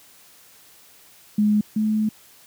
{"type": "tone pair in turn", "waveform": "sine", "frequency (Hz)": [210, 215.3], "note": ["G#3", "A3"], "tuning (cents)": [19, -37], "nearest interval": "unison", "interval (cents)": 44, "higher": "second", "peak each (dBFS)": [-15, -18], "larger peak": "first", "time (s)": [[1.38, 1.61], [1.76, 2.09]], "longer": "second", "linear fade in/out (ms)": 5, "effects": ["white hiss -51 dBFS RMS until 2.46 s", "high-pass 60 Hz 12 dB/octave"]}